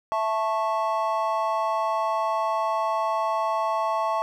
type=chord; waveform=triangle; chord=A major; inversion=second; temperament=just; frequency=660 / 880 / 1100 Hz; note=E5 / A5 / C#6; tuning=+2 / 0 / -14 cents; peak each=-25 dBFS; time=0.12-4.22 s; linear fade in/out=0 ms; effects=none